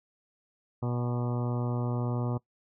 harmonic tone with a mistuned harmonic, 121.4 Hz, B2, 29 cents flat, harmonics 1 / 2 / 3 / 4 / 5 / 6 / 7 / 8 / 9 / 10, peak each -29 / -35 / -39 / -41 / -43 / -45 / -46 / -47 / -48 / -49 dBFS, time 0.82-2.38 s, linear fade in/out 10 ms, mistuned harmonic 6, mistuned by +30 cents, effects noise-tail reverb RT60 0.1 s tail -20 dB re dry

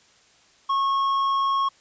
sine tone with tanh clipping, 1094 Hz, C#6, 23 cents flat, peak -21 dBFS, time 0.69-1.69 s, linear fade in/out 10 ms, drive 7 dB, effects white hiss -57 dBFS RMS until 1.8 s + resampled to 16000 Hz

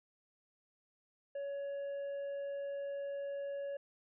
triangle tone, 561 Hz, C#5, 21 cents sharp, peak -36 dBFS, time 1.35-3.77 s, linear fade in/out 5 ms, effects resampled to 8000 Hz

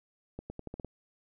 accelerating click train, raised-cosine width 2 ms, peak -26 dBFS, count 7, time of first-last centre 0.39-0.847 s, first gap 110 ms, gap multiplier 0.85, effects none

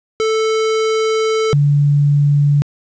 square / sine tone pair in turn, 440 / 144.35 Hz, A4 / D3, 0 / -30 cents, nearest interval octave + perfect fifth, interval 1930 cents, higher first, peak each -14 / -9 dBFS, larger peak second, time 0.2-1.53 / 1.53-2.62 s, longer first, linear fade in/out 0 ms, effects resampled to 16000 Hz + 8-bit

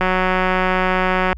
click train, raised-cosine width 0.5 ms, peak -3 dBFS, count 245, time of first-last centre 0.01-1.329 s, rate 185 Hz, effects added 60 Hz sine -31 dBFS peak until 1.37 s

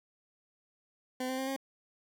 20% pulse tone with pitch steps, 255.6 / 260.2 / 264.9 / 269.7 Hz, C4 / C4 / C4 / C#4, -40 / -9 / +22 / -47 cents, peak -28 dBFS, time 1.2-1.564 s, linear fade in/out 5 ms, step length 91 ms, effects none

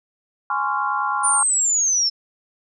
sine chord, Db major seventh, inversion second, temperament just, 831.5 / 1039.4 / 1108.7 / 1385.9 Hz, Ab5 / C6 / Db6 / F6, +2 / -12 / 0 / -14 cents, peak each -25 dBFS, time 0.5-1.43 s, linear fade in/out 2 ms
sine linear sweep, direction down, 9350 to 5274 Hz, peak -16 dBFS, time 1.23-2.1 s, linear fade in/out 20 ms
effects none

